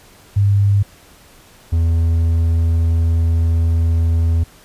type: tone pair in turn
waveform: sine / triangle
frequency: 100.4 / 82.73 Hz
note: G2 / E2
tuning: +42 / +7 cents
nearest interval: minor third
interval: 335 cents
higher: first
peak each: -10 dBFS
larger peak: neither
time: 0.36-0.83 / 1.72-4.44 s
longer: second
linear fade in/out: 10 ms
effects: pink hiss -46 dBFS RMS until 4.64 s + resampled to 32000 Hz